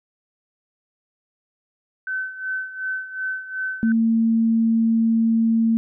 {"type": "tone with tremolo", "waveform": "sine", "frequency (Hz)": 1525, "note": "G6", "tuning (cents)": -48, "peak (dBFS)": -22, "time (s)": [2.07, 3.92], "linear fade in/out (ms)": 2, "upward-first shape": "sine", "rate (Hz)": 2.7, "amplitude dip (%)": 75}
{"type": "tone", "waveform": "sine", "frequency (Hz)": 226.5, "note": "A#3", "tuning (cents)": -50, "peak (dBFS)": -15, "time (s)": [3.83, 5.77], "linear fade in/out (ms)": 0}
{"effects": []}